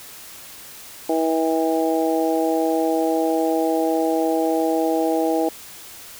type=harmonic tone; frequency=161.5 Hz; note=E3; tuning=35 cents flat; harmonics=2 / 3 / 4 / 5; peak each=-21 / -23 / -24 / -25 dBFS; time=1.09-5.49 s; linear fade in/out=5 ms; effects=white hiss -40 dBFS RMS until 6.19 s